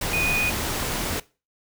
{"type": "tone in noise", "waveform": "sine", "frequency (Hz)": 2477, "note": "D#7", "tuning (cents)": -8, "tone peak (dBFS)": -22, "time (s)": [0.13, 0.5], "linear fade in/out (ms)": 5, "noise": "pink", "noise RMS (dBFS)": -27, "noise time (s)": [0.01, 1.2], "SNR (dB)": 2, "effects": ["noise-tail reverb RT60 0.3 s tail -20 dB re dry"]}